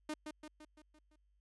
sawtooth tone with echo, 305.6 Hz, D#4, 31 cents flat, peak -34 dBFS, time 0.09-0.14 s, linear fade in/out 5 ms, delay 170 ms, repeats 6, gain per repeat -5 dB, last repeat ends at 1.16 s, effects added 50 Hz sine -70 dBFS peak until 1.4 s + resampled to 24000 Hz

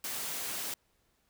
white high-pass noise, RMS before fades -37 dBFS, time 0.04-0.74 s, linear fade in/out 2 ms, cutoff 120 Hz, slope 12 dB/octave, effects pink hiss -73 dBFS RMS until 1.29 s

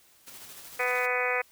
white noise with tremolo, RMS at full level -45 dBFS, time 0.26-1.07 s, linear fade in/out 20 ms, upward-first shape square, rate 13 Hz, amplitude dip 30%
harmonic tone, 248.9 Hz, B3, 14 cents sharp, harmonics 2 / 3 / 4 / 5 / 6 / 7 / 8 / 9 / 10, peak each -31 / -35 / -37 / -35 / -36 / -35 / -32 / -33 / -34 dBFS, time 0.79-1.42 s, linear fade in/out 10 ms
effects white hiss -60 dBFS RMS until 1.51 s

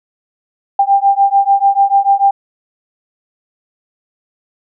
sine beating tone pair, 790 / 796.8 Hz, G5 / G5, +13 / +28 cents, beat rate 6.8 Hz, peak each -11 dBFS, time 0.79-2.31 s, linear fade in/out 5 ms, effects none

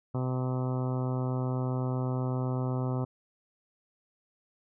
harmonic tone, 127.9 Hz, C3, 39 cents flat, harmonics 1 / 2 / 3 / 4 / 5 / 6 / 7 / 8 / 9 / 10, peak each -29 / -35 / -39 / -41 / -43 / -45 / -46 / -47 / -48 / -49 dBFS, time 0.14-3.05 s, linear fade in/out 10 ms, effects none

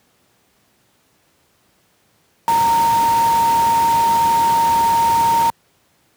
sine tone in noise, 923 Hz, A#5, 17 cents flat, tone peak -12 dBFS, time 2.48-5.5 s, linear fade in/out 0 ms, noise pink, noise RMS -26 dBFS, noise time 2.48-5.5 s, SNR +11 dB, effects pink hiss -59 dBFS RMS until 6.16 s + high-pass 100 Hz 12 dB/octave

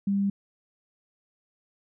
sine tone, 198.8 Hz, G3, 25 cents sharp, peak -22 dBFS, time 0.07-0.3 s, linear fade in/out 5 ms, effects none

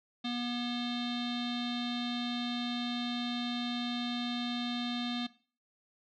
square tone with low-pass filter, 241.9 Hz, B3, 36 cents flat, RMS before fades -35 dBFS, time 0.24-5.27 s, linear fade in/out 10 ms, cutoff 3700 Hz, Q 8.1, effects noise-tail reverb RT60 0.4 s tail -18 dB re dry

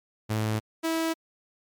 sawtooth tone pair in turn, 108.7 / 325.7 Hz, A2 / E4, -21 / -21 cents, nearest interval octave + perfect fifth, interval 1900 cents, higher second, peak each -21 dBFS, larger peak neither, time 0.29-0.6 / 0.83-1.14 s, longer neither, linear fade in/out 20 ms, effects MP3 96 kbps

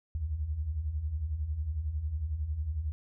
sine beating tone pair, 68 / 79 Hz, C#2 / D#2, -33 / +27 cents, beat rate 11 Hz, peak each -38 / -31 dBFS, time 0.15-2.92 s, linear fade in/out 0 ms, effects none

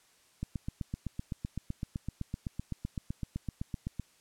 click train, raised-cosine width 5 ms, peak -22 dBFS, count 29, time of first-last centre 0.43-3.997 s, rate 7.85 Hz, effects white hiss -65 dBFS RMS until 4.2 s + low-pass 10000 Hz 12 dB/octave

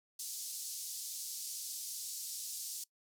pink band-pass noise, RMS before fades -43 dBFS, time 0.19-2.84 s, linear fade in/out 5 ms, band 4900 to 14000 Hz, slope 24 dB/octave, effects noise-tail reverb RT60 0.1 s tail -21 dB re dry

